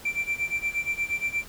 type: tone with tremolo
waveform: triangle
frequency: 2349 Hz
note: D7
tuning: in tune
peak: -20 dBFS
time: 0.05-1.44 s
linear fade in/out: 5 ms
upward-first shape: sine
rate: 8.5 Hz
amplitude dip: 90%
effects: tanh soft clip ceiling -18 dBFS + pink hiss -46 dBFS RMS until 1.48 s